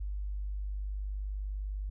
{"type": "tone", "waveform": "sine", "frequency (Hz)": 49.85, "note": "G1", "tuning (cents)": 30, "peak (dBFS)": -33, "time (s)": [0, 1.9], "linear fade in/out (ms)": 10, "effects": []}